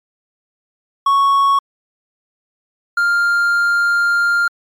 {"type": "tone pair in turn", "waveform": "triangle", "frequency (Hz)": [1108.7, 1399.5], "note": ["C#6", "F6"], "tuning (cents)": [0, 3], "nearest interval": "major third", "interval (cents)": 403, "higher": "second", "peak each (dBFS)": [-8, -10], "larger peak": "first", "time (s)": [[1.06, 1.59], [2.97, 4.48]], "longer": "second", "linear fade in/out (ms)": 5, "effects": ["MP3 96 kbps"]}